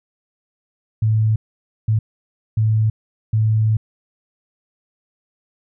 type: tone bursts at uneven times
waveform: sine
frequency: 109.4 Hz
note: A2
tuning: 9 cents flat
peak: -13 dBFS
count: 4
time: 1.02-1.36 / 1.88-1.99 / 2.57-2.9 / 3.33-3.77 s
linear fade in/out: 5 ms
effects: none